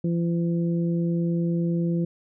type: harmonic tone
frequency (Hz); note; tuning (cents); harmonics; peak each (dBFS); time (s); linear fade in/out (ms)
169.9; F3; -47; 1 / 2 / 3; -22 / -29 / -36; 0.04-2.05; 5
effects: none